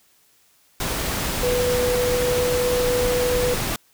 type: tone in noise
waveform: sine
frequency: 493.9 Hz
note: B4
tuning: in tune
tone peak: -19 dBFS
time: 1.43-3.54 s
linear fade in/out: 2 ms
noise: pink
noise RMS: -25 dBFS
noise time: 0.8-3.76 s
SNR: +3 dB
effects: white hiss -59 dBFS RMS until 3.93 s